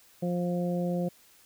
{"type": "harmonic tone", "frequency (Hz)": 176.1, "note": "F3", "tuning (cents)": 15, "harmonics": [1, 2, 3, 4], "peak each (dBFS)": [-28, -36, -33, -41], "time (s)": [0.22, 1.09], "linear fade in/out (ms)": 10, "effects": ["white hiss -59 dBFS RMS until 1.45 s"]}